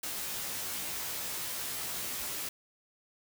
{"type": "noise with comb filter", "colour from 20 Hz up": "white", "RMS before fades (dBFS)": -37, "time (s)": [0.03, 2.49], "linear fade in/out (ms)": 5, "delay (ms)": 16, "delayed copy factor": 1, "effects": []}